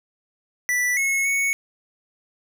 square tone with pitch steps, 1971 / 2183 / 2218 Hz, B6 / C#7 / C#7, -4 / -27 / 0 cents, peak -20 dBFS, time 0.69-1.53 s, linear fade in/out 0 ms, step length 280 ms, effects none

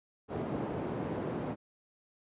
white band-pass noise, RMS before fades -36 dBFS, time 0.28-1.56 s, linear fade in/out 50 ms, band 110 to 440 Hz, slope 12 dB/octave, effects resampled to 8000 Hz

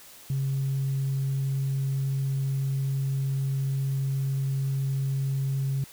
sine tone, 135.8 Hz, C#3, 35 cents flat, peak -23 dBFS, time 0.3-5.84 s, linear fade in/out 2 ms, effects tanh soft clip ceiling -21 dBFS + white hiss -49 dBFS RMS until 5.92 s

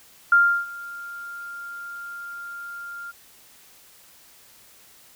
sine tone with ADSR envelope, 1396.9 Hz, F6, in tune, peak -11 dBFS, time 0.32-3.12 s, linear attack 4 ms, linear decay 330 ms, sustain -22 dB, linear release 22 ms, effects white hiss -52 dBFS RMS until 5.15 s

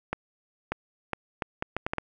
accelerating click train, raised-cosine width 0.5 ms, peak -13 dBFS, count 9, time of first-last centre 0.13-1.983 s, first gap 590 ms, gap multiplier 0.7, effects none

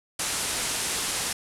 white low-pass noise, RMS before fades -29 dBFS, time 0.19-1.33 s, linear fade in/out 5 ms, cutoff 11000 Hz, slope 48 dB/octave, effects none

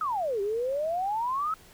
sine exponential two-way sweep, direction down then up, 1318.5 to 388.8 to 1318.5 Hz, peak -26 dBFS, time 0.01-1.54 s, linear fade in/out 2 ms, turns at 0.41 s, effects pink hiss -54 dBFS RMS until 1.73 s

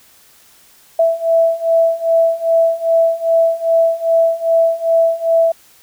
sine beating tone pair, 659.3 / 661.8 Hz, E5 / E5, 0 / +7 cents, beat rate 2.5 Hz, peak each -15 / -13 dBFS, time 0.99-5.52 s, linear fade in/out 5 ms, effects white hiss -48 dBFS RMS until 5.82 s

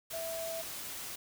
sine tone in noise, 658 Hz, E5, 3 cents flat, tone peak -37 dBFS, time 0.13-0.62 s, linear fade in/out 10 ms, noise white, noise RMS -42 dBFS, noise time 0.1-1.16 s, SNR +2 dB, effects none

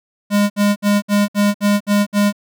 square tone bursts, 204.6 Hz, G#3, 26 cents flat, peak -12 dBFS, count 8, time 0.3-2.327 s, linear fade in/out 50 ms, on 200 ms, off 61 ms, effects none

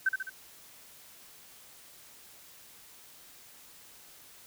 sine tone with echo, 1540 Hz, G6, 31 cents flat, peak -22 dBFS, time 0.06-0.09 s, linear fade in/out 5 ms, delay 69 ms, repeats 3, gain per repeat -5 dB, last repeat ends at 0.297 s, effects white hiss -54 dBFS RMS until 4.46 s

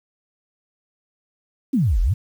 sine exponential two-way sweep, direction down then up, 299.1 to 38 to 125.3 Hz, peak -15 dBFS, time 1.73-2.14 s, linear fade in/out 10 ms, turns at 2.01 s, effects 8-bit

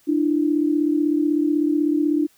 sine tone pair together, 297.8 / 333.9 Hz, D4 / E4, +24 / +22 cents, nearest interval major second, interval 198 cents, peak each -18 / -22 dBFS, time 0.07-2.27 s, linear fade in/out 20 ms, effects white hiss -58 dBFS RMS until 2.37 s

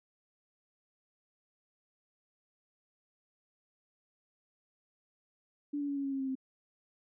sine tone with pitch steps, 290 / 286 / 282.1 / 278.2 / 274.4 / 270.6 / 266.9 / 263.2 Hz, D4 / D4 / C#4 / C#4 / C#4 / C#4 / C4 / C4, -22 / -46 / +30 / +6 / -17 / -42 / +35 / +10 cents, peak -32 dBFS, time 5.73-6.354 s, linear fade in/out 10 ms, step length 78 ms, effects none

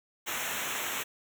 pink noise with comb filter, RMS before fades -34 dBFS, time 0.26-1.04 s, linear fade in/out 20 ms, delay 0.21 ms, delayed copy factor -1, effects none

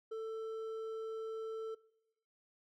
triangle tone with hard clipping, 444 Hz, A4, 16 cents sharp, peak -40 dBFS, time 0.11-1.75 s, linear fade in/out 10 ms, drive 8 dB, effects noise-tail reverb RT60 0.9 s tail -22 dB re dry

